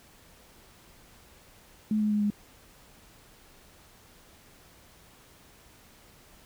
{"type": "tone with pitch steps", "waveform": "sine", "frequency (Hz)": [214.2, 211.6, 209.1, 206.5], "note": ["A3", "G#3", "G#3", "G#3"], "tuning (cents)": [-46, 33, 12, -10], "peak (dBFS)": -23, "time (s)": [1.91, 2.302], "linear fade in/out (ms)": 2, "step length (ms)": 98, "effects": ["pink hiss -56 dBFS RMS until 6.45 s"]}